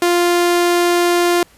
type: tone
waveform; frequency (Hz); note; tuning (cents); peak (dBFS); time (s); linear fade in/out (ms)
sawtooth; 349.2; F4; 0; -8; 0.02-1.43; 2
effects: pink hiss -49 dBFS RMS until 1.57 s + resampled to 32000 Hz